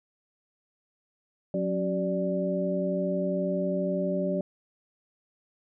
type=tone cluster; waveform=sine; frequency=182.6 / 274.8 / 376.9 / 587 Hz; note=F#3 / C#4 / F#4 / D5; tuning=-23 / -15 / +32 / -1 cents; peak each=-29 / -35 / -33 / -29 dBFS; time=1.54-4.41 s; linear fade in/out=2 ms; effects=none